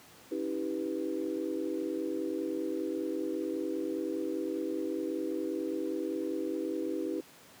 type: chord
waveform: sine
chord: C# half-diminished seventh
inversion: none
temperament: equal with one note detuned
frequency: 277.2 / 322.3 / 392 / 493.9 Hz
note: C#4 / E4 / G4 / B4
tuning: 0 / -39 / 0 / 0 cents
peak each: -39 / -34 / -37 / -39 dBFS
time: 0.31-7.21 s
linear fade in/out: 10 ms
effects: pink hiss -55 dBFS RMS until 7.6 s + high-pass 150 Hz 12 dB/octave